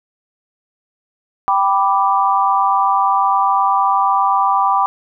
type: chord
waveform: sine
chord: G major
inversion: none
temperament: equal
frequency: 784 / 987.8 / 1174.7 Hz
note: G5 / B5 / D6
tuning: 0 / 0 / 0 cents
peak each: -16 dBFS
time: 1.48-4.86 s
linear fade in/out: 0 ms
effects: none